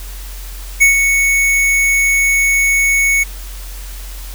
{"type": "tone with ADSR envelope", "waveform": "square", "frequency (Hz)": 2217, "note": "C#7", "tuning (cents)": 0, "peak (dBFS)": -5, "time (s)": [0.8, 3.24], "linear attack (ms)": 21, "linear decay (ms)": 120, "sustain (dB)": -6, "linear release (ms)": 14, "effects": ["added 45 Hz sine -26 dBFS peak until 4.34 s", "white hiss -35 dBFS RMS until 4.34 s"]}